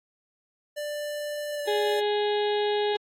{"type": "tone with pitch glide", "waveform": "square", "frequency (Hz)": [591, 583.5], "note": ["D5", "D5"], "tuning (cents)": [11, -11], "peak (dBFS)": -31, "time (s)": [0.76, 2.01], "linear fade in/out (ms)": 20, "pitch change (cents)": -22, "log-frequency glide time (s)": [1.54, 1.61]}
{"type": "harmonic tone", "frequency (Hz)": 415.8, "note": "G#4", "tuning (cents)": 2, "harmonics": [1, 2, 4, 5, 6, 7, 8, 9, 10], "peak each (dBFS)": [-24, -30, -38, -43, -44, -40, -39, -37, -46], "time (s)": [1.67, 2.97], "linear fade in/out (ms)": 10}
{"effects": ["AAC 48 kbps"]}